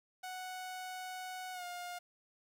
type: tone with pitch glide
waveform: sawtooth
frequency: 740 to 709.4 Hz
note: F#5 to F5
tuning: 0 to +27 cents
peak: -38 dBFS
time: 0.23-1.99 s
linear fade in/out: 10 ms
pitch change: -73 cents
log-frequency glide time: 1.53-1.64 s
effects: 11-bit